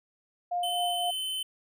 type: tone with tremolo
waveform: sine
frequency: 707 Hz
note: F5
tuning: 21 cents sharp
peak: -26 dBFS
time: 0.51-1.11 s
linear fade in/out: 10 ms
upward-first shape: triangle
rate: 3.8 Hz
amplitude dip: 45%
type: tone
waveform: square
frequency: 3055 Hz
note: G7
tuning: 45 cents flat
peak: -31 dBFS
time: 0.63-1.43 s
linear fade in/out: 5 ms
effects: none